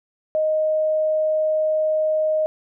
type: tone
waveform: sine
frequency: 622.3 Hz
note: D#5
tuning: in tune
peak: -17 dBFS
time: 0.35-2.46 s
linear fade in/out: 0 ms
effects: none